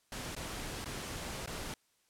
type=noise with dropouts; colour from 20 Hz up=pink; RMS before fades=-41 dBFS; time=0.12-1.74 s; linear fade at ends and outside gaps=2 ms; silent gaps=0.351-0.364 / 0.845-0.857 / 1.461-1.474 s; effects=white hiss -73 dBFS RMS until 2.09 s + low-pass 11000 Hz 12 dB/octave